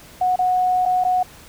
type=tone with dropouts; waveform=sine; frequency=733 Hz; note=F#5; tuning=16 cents flat; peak=-15 dBFS; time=0.21-1.23 s; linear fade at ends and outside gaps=5 ms; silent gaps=0.359-0.389 / 0.854-0.859 / 1.039-1.048 s; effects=pink hiss -44 dBFS RMS until 1.48 s